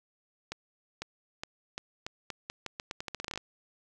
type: accelerating click train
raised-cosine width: 0.2 ms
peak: -19 dBFS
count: 20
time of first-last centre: 0.52-3.376 s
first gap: 500 ms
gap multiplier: 0.83
effects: none